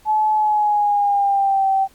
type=tone with pitch glide; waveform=sine; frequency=859 to 774.2 Hz; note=A5 to G5; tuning=-42 to -22 cents; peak=-14 dBFS; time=0.05-1.88 s; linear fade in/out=50 ms; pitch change=-180 cents; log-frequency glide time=0.34-1.67 s; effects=pink hiss -53 dBFS RMS until 1.94 s + Opus 48 kbps